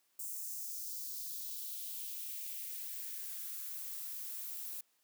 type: noise with high-pass filter sweep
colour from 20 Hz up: violet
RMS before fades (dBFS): -43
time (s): 0.19-4.81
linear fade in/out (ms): 5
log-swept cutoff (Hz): 7500 to 700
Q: 2
effects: white hiss -75 dBFS RMS until 5.03 s + high-pass 200 Hz 12 dB/octave